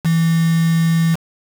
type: tone with quantisation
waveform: sine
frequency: 164.81 Hz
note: E3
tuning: in tune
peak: -12 dBFS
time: 0.04-1.16 s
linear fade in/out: 20 ms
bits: 4
effects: none